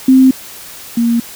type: tone pair in turn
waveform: sine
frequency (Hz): 261.6 / 233.7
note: C4 / A#3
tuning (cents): 0 / +5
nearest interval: major second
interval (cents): 195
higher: first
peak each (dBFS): -3 / -9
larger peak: first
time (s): 0.08-0.31 / 0.97-1.2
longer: neither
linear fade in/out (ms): 5
effects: white hiss -32 dBFS RMS until 1.35 s